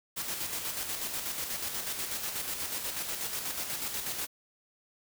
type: noise with tremolo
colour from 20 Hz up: white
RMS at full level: -34 dBFS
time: 0.16-4.27 s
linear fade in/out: 20 ms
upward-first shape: square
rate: 8.2 Hz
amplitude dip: 40%
effects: none